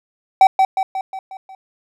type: tone with echo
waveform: triangle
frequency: 766 Hz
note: G5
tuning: 40 cents flat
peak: -3 dBFS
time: 0.41-0.47 s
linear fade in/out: 2 ms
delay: 180 ms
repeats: 6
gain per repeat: -5 dB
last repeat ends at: 1.55 s
effects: none